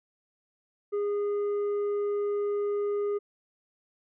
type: tone with tanh clipping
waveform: triangle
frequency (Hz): 409.8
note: G#4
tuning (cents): -23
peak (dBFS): -27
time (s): 0.92-3.19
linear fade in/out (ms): 20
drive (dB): 9
effects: none